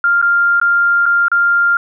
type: tone with dropouts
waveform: sine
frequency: 1396.9 Hz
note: F6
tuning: in tune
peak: -9 dBFS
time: 0.04-1.77 s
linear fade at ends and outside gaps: 2 ms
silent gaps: 0.216-0.225 / 0.6-0.614 / 1.057-1.062 / 1.283-1.316 s
effects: none